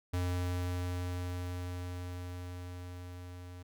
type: tone with level ramp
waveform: square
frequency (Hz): 89.4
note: F2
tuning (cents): +41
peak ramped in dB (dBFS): -31 to -46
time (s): 0.13-3.63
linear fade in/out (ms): 10
effects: none